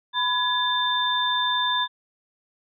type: tone cluster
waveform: sine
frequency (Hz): 997 / 1684 / 3575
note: B5 / G#6 / A7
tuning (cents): +16 / +24 / +27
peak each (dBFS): -24 / -28 / -24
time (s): 0.13-1.88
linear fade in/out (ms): 50
effects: none